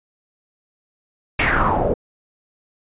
pink noise with low-pass filter sweep, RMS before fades -18 dBFS, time 1.39-1.94 s, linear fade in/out 5 ms, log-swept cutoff 2500 to 470 Hz, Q 4.1, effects resampled to 8000 Hz

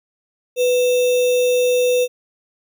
sine tone with sample-and-hold, 495.9 Hz, B4, 7 cents sharp, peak -13 dBFS, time 0.56-2.08 s, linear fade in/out 50 ms, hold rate 3150 Hz, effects none

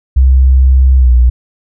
sine tone with pitch glide, 65.3 to 60.93 Hz, C2 to B1, -3 to -23 cents, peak -3 dBFS, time 0.16-1.3 s, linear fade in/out 10 ms, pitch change -120 cents, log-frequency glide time 0.97-1.11 s, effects none

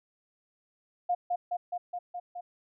sine tone with echo, 710 Hz, F5, 28 cents sharp, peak -24 dBFS, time 1.09-1.15 s, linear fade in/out 10 ms, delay 210 ms, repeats 6, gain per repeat -2 dB, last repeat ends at 2.41 s, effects none

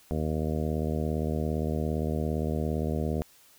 harmonic tone, 77.5 Hz, D#2, 6 cents flat, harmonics 1 / 2 / 3 / 4 / 5 / 6 / 7 / 8 / 9, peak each -31 / -32 / -33 / -39 / -37 / -37 / -41 / -40 / -43 dBFS, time 0.11-3.22 s, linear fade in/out 0 ms, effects white hiss -58 dBFS RMS until 3.58 s

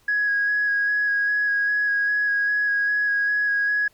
sine tone with vibrato, 1661.2 Hz, G#6, in tune, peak -18 dBFS, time 0.08-3.88 s, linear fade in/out 5 ms, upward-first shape square, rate 2.5 Hz, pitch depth 12 cents each way, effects tanh soft clip ceiling -14 dBFS + pink hiss -60 dBFS RMS until 3.93 s

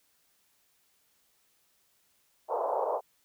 pink band-pass noise, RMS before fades -30 dBFS, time 2.48-3.01 s, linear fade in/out 50 ms, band 460 to 990 Hz, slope 48 dB/octave, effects white hiss -70 dBFS RMS until 3.24 s

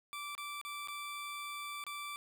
20% pulse tone with dropouts, 1167 Hz, D6, 11 cents flat, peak -36 dBFS, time 0.13-2.16 s, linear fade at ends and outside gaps 0 ms, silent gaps 0.351-0.379 / 0.614-0.65 / 0.874-0.884 / 1.839-1.866 s, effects none

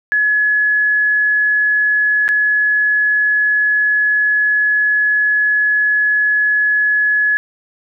sine tone with dropouts, 1697 Hz, G#6, 37 cents sharp, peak -11 dBFS, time 0.12-7.37 s, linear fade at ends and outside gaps 0 ms, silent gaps 2.28-2.289 s, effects none

